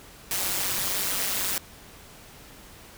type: noise with amplitude modulation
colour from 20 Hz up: white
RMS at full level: -24 dBFS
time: 0.31-1.58 s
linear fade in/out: 2 ms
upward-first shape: sine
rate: 192 Hz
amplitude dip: 80%
effects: pink hiss -48 dBFS RMS until 2.97 s